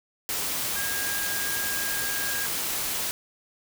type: tone in noise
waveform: sine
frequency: 1627 Hz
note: G#6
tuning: 36 cents flat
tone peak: -32 dBFS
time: 0.76-2.46 s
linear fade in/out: 0 ms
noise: white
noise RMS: -29 dBFS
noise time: 0.29-3.11 s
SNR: -6 dB
effects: none